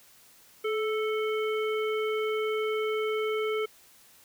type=harmonic tone with a mistuned harmonic; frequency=440 Hz; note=A4; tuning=in tune; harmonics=1 / 3 / 5 / 7; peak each=-27 / -36 / -37 / -42 dBFS; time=0.64-3.66 s; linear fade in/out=10 ms; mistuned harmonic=1; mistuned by=-36 cents; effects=white hiss -57 dBFS RMS until 4.24 s